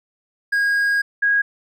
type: tone pair in turn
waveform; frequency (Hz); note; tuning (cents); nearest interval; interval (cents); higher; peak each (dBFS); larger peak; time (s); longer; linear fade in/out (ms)
triangle / sine; 1636 / 1644; G#6 / G#6; -26 / -18; unison; 8; second; -14; neither; 0.52-1.02 / 1.22-1.42; first; 10
effects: none